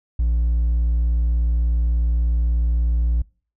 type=tone with hard clipping; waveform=sine; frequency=58.27 Hz; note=A#1; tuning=in tune; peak=-17 dBFS; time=0.19-3.22 s; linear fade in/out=5 ms; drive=2 dB; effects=noise-tail reverb RT60 0.4 s tail -25 dB re dry